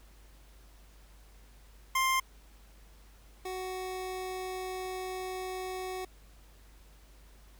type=tone pair in turn; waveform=25% pulse; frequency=1052 / 371.9 Hz; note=C6 / F#4; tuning=+9 / +9 cents; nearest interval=octave + tritone; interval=1800 cents; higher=first; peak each=-22 / -32 dBFS; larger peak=first; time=1.95-2.2 / 3.45-6.05 s; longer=second; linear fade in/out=5 ms; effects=added 50 Hz sine -54 dBFS peak until 7.59 s + pink hiss -62 dBFS RMS until 7.59 s